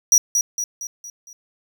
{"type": "tone with echo", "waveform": "square", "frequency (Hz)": 5800, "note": "F#8", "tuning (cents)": -35, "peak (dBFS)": -10, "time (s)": [0.12, 0.18], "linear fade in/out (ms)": 2, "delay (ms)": 230, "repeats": 5, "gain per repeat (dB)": -6, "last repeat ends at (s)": 1.33, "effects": []}